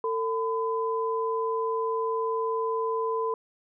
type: tone pair together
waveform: sine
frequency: 450 / 1009.4 Hz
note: A4 / B5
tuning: +39 / +38 cents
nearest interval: octave + major second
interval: 1399 cents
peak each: -27 / -29 dBFS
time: 0.04-3.34 s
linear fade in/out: 2 ms
effects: none